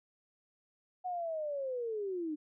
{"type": "linear sweep", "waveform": "sine", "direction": "down", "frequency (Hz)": [741, 293.7], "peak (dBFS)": -34, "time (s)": [1.04, 2.36], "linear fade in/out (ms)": 20, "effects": []}